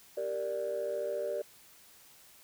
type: chord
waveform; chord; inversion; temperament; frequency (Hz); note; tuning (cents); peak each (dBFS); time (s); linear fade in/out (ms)
sine; G minor; none; equal; 392 / 466.2 / 587.3; G4 / Bb4 / D5; 0 / 0 / 0; -38 / -36 / -33; 0.17-1.42; 5
effects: tanh soft clip ceiling -26 dBFS + white hiss -58 dBFS RMS until 2.43 s